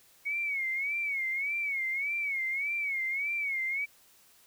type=tone with vibrato; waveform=sine; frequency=2217 Hz; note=C#7; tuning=in tune; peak=-29 dBFS; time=0.25-3.86 s; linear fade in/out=20 ms; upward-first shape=sine; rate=1.7 Hz; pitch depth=110 cents each way; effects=white hiss -61 dBFS RMS until 4.46 s